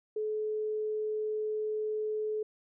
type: tone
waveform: sine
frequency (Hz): 429.2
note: A4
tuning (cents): -43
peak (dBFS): -30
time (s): 0.16-2.43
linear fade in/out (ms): 5
effects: none